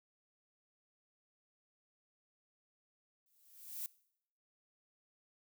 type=noise with exponential growth; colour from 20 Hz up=violet; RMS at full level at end=-39 dBFS; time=3.26-3.86 s; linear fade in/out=1 ms; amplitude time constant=130 ms; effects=noise-tail reverb RT60 0.7 s tail -22 dB re dry